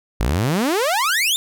sawtooth exponential sweep, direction up, 48.81 to 3700 Hz, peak -13 dBFS, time 0.2-1.36 s, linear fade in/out 0 ms, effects none

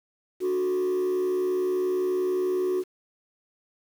sine tone with frequency modulation, 367.8 Hz, F#4, 10 cents flat, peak -20 dBFS, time 0.4-2.84 s, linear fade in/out 50 ms, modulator 71.5 Hz, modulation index 0.4, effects tanh soft clip ceiling -22 dBFS + 8-bit

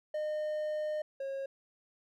triangle tone pair in turn, 610 / 543.4 Hz, D#5 / C#5, -34 / -35 cents, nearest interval major second, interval 201 cents, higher first, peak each -30 / -33 dBFS, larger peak first, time 0.14-1.02 / 1.2-1.46 s, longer first, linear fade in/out 5 ms, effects none

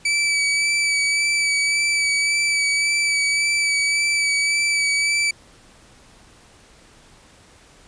sawtooth tone with vibrato, 2300 Hz, D7, 37 cents flat, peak -14 dBFS, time 0.05-5.31 s, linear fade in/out 5 ms, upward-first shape sine, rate 1.8 Hz, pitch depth 19 cents each way, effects pink hiss -50 dBFS RMS until 7.87 s + resampled to 22050 Hz

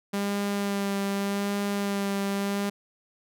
sawtooth tone with vibrato, 200.1 Hz, G3, 36 cents sharp, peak -22 dBFS, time 0.13-2.7 s, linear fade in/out 10 ms, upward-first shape sine, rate 0.84 Hz, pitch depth 16 cents each way, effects none

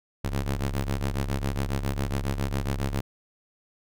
sawtooth ring-modulated tone, 69.3 Hz, C#2, in tune, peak -19 dBFS, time 0.24-3.01 s, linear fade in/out 10 ms, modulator 31 Hz, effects none

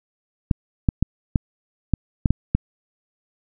clicks, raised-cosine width 5 ms, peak -4 dBFS, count 8, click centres 0.512 / 0.888 / 1.026 / 1.358 / 1.937 / 2.258 / 2.306 / 2.55 s, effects none

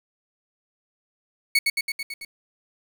30% pulse tone with echo, 2217 Hz, C#7, in tune, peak -13 dBFS, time 1.55-1.59 s, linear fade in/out 5 ms, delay 110 ms, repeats 6, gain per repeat -3 dB, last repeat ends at 2.25 s, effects 8-bit

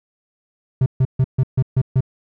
triangle tone bursts, 130.2 Hz, C3, 8 cents flat, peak -10 dBFS, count 7, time 0.81-2.007 s, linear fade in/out 5 ms, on 51 ms, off 140 ms, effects none

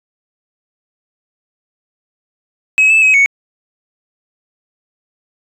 sine tone with pitch steps, 2557 / 2625 / 2546 / 2222 Hz, D#7 / E7 / D#7 / C#7, +47 / -8 / +39 / +4 cents, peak -4 dBFS, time 2.78-3.26 s, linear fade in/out 0 ms, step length 120 ms, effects tanh soft clip ceiling -5 dBFS

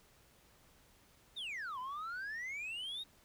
sine exponential two-way sweep, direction down then up, 3818 to 986 to 3818 Hz, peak -37 dBFS, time 1.36-3.04 s, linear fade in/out 20 ms, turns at 1.79 s, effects tanh soft clip ceiling -39 dBFS + pink hiss -66 dBFS RMS until 3.24 s

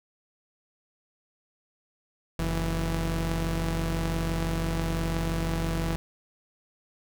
sawtooth tone pair together, 45.93 / 164.81 Hz, F#1 / E3, -12 / 0 cents, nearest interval octave + minor seventh, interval 2212 cents, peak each -25 dBFS, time 2.39-5.96 s, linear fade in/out 0 ms, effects none

